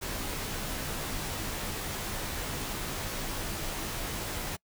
pink noise with comb filter, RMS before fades -35 dBFS, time 0.01-4.57 s, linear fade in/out 20 ms, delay 17 ms, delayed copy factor -0.5, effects noise-tail reverb RT60 0.1 s tail -26 dB re dry

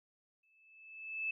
sine tone with exponential growth, 2621 Hz, E7, 11 cents flat, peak -32 dBFS, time 0.43-1.31 s, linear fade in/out 5 ms, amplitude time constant 190 ms, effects none

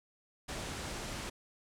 pink low-pass noise, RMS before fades -41 dBFS, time 0.48-1.3 s, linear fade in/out 10 ms, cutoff 9400 Hz, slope 24 dB/octave, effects none

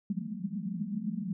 white band-pass noise, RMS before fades -35 dBFS, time 0.1-1.33 s, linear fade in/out 2 ms, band 170 to 220 Hz, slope 96 dB/octave, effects none

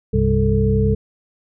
sine tone cluster, 64.6 / 98.1 / 130.9 / 199.7 / 440.3 Hz, C2 / G2 / C3 / G3 / A4, -21 / +2 / +1 / +32 / +1 cents, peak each -20 dBFS, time 0.13-0.95 s, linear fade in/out 10 ms, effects none

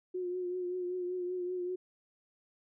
sine tone with vibrato, 360.8 Hz, F#4, 44 cents flat, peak -33 dBFS, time 0.14-1.76 s, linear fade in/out 10 ms, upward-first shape triangle, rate 5.2 Hz, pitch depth 39 cents each way, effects none

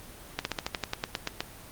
slowing click train, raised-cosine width 0.2 ms, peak -11 dBFS, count 12, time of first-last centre 0.39-1.405 s, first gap 61 ms, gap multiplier 1.08, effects pink hiss -47 dBFS RMS until 1.71 s + Opus 24 kbps

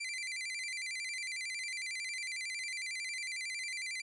sawtooth tone with vibrato, 2195 Hz, C#7, 18 cents flat, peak -34 dBFS, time 0-4.02 s, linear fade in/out 10 ms, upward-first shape square, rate 11 Hz, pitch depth 120 cents each way, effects resampled to 24000 Hz

